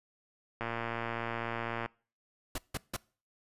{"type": "click train", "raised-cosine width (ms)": 0.5, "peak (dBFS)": -20, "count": 146, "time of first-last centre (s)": [0.61, 1.86], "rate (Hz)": 116}
{"type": "noise bursts", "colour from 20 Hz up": "pink", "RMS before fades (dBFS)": -35, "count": 3, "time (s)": [2.55, 2.966], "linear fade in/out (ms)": 5, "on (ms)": 32, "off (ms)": 160}
{"effects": ["noise-tail reverb RT60 0.4 s tail -24 dB re dry", "resampled to 32000 Hz"]}